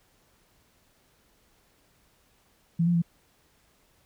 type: tone with pitch steps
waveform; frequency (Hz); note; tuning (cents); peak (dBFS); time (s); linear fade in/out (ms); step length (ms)
sine; 167.9 / 173.5 / 169.1; E3 / F3 / E3; +32 / -11 / +44; -20; 2.79-3.021; 10; 77
effects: pink hiss -65 dBFS RMS until 4.05 s